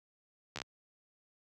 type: slowing click train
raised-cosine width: 0.2 ms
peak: -21 dBFS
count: 5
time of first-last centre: 0.56-0.618 s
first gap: 13 ms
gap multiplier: 1.07
effects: high-pass 80 Hz 12 dB/octave